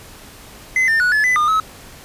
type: tone with pitch steps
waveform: triangle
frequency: 2042 / 1799 / 1468 / 1720 / 2003 / 1215 / 1287 Hz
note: C7 / A6 / F#6 / A6 / B6 / D#6 / E6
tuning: -43 / +38 / -14 / -40 / +24 / -42 / -42 cents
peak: -11 dBFS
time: 0.76-1.6 s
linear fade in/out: 2 ms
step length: 120 ms
effects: pink hiss -40 dBFS RMS until 2.04 s + resampled to 32000 Hz